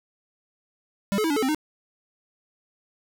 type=tone with pitch steps; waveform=square; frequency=198.5 / 429.6 / 323.9 / 287.7 / 434.6 / 262.6 / 307.2 Hz; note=G3 / A4 / E4 / D4 / A4 / C4 / D#4; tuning=+22 / -41 / -30 / -36 / -21 / +6 / -22 cents; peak=-22 dBFS; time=1.12-1.547 s; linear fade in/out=0 ms; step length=61 ms; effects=none